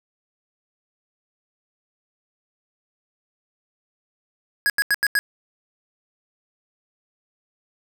square tone bursts, 1661.2 Hz, G#6, in tune, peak -17 dBFS, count 5, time 4.66-5.19 s, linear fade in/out 0 ms, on 38 ms, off 85 ms, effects none

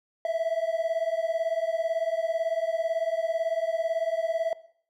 triangle beating tone pair, 649 / 667 Hz, E5 / E5, -27 / +20 cents, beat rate 18 Hz, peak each -27 / -26 dBFS, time 0.25-4.53 s, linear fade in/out 2 ms, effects noise-tail reverb RT60 0.6 s tail -18 dB re dry

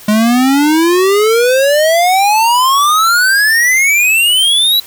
square exponential sweep, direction up, 207.7 to 3978 Hz, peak -8 dBFS, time 0.08-4.8 s, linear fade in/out 5 ms, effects white hiss -35 dBFS RMS until 4.86 s

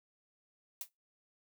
blue noise with exponential decay, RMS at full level -36 dBFS, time 0.81-0.89 s, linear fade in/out 2 ms, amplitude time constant 17 ms, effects noise-tail reverb RT60 0.2 s tail -22 dB re dry

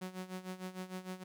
sawtooth tone with tremolo, 185 Hz, F#3, in tune, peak -35 dBFS, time 0.01-1.24 s, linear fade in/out 10 ms, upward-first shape sine, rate 6.6 Hz, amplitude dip 80%, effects none

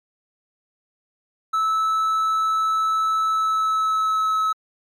triangle tone with pitch glide, 1307 to 1292 Hz, E6 to E6, -15 to -35 cents, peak -16 dBFS, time 1.53-4.53 s, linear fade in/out 10 ms, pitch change -20 cents, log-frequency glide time 3.28-4.37 s, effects MP3 64 kbps

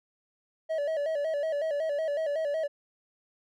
triangle tone with vibrato, 607 Hz, D#5, 43 cents flat, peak -25 dBFS, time 0.69-2.68 s, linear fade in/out 20 ms, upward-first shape square, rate 5.4 Hz, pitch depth 92 cents each way, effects none

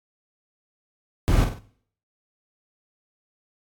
brown noise with echo, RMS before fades -19 dBFS, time 1.28-1.44 s, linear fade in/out 0 ms, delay 49 ms, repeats 3, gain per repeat -7 dB, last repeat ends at 1.587 s, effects noise-tail reverb RT60 0.6 s tail -19 dB re dry + AAC 64 kbps

